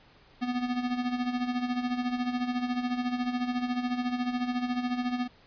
square tone with tremolo, 246.9 Hz, B3, in tune, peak -26 dBFS, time 0.41-5.28 s, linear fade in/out 20 ms, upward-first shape sine, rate 14 Hz, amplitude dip 65%, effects pink hiss -58 dBFS RMS until 5.46 s + resampled to 11025 Hz

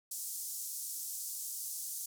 white band-pass noise, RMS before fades -41 dBFS, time 0.11-2.06 s, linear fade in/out 5 ms, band 5800 to 14000 Hz, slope 24 dB/octave, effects none

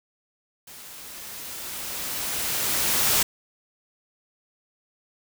white noise with level ramp, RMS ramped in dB -44 to -20 dBFS, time 0.67-3.23 s, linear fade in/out 5 ms, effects none

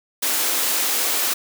white high-pass noise, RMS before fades -21 dBFS, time 0.22-1.34 s, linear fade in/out 10 ms, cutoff 250 Hz, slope 48 dB/octave, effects none

